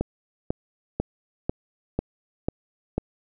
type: click train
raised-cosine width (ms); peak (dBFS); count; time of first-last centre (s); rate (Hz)
2; -10; 7; 0.01-2.98; 2.02
effects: none